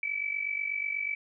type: tone with amplitude modulation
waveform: sine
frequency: 2300 Hz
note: D7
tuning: 37 cents flat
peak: -26 dBFS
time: 0.03-1.15 s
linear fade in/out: 2 ms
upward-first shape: sine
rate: 48.2 Hz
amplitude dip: 75%
effects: none